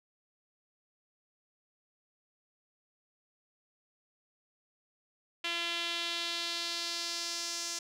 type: tone with band-pass filter sweep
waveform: sawtooth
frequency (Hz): 340.9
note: F4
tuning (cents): -42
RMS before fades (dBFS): -36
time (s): 5.44-7.79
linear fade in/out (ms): 5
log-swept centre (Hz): 3000 to 5900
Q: 2.5
effects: none